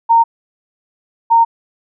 sine tone pair in turn, 921 / 921 Hz, A#5 / A#5, -21 / -21 cents, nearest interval unison, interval 0 cents, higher neither, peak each -6 dBFS, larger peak neither, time 0.09-0.24 / 1.3-1.45 s, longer neither, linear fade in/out 20 ms, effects none

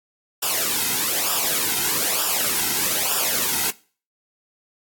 white noise with flanger, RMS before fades -22 dBFS, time 0.42-3.71 s, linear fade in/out 10 ms, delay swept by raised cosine 0.47 to 1.77 ms, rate 1.1 Hz, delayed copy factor -0.75, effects noise-tail reverb RT60 0.4 s tail -21 dB re dry + AAC 64 kbps

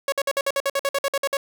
sawtooth tone bursts, 554.4 Hz, C#5, in tune, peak -16 dBFS, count 14, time 0.08-1.37 s, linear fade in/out 2 ms, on 42 ms, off 54 ms, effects none

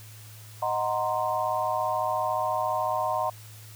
sine chord, C half-diminished seventh, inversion first, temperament equal, 622.3 / 740 / 932.3 / 1046.5 Hz, Eb5 / Gb5 / Bb5 / C6, 0 / 0 / 0 / 0 cents, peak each -30 dBFS, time 0.62-3.3 s, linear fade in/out 5 ms, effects added 108 Hz sine -45 dBFS peak until 3.75 s + white hiss -50 dBFS RMS until 3.75 s

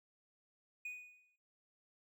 triangle tone with exponential decay, 2476 Hz, D#7, 9 cents flat, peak -38 dBFS, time 0.85-1.36 s, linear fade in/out 5 ms, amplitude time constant 110 ms, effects noise-tail reverb RT60 0.4 s tail -25 dB re dry

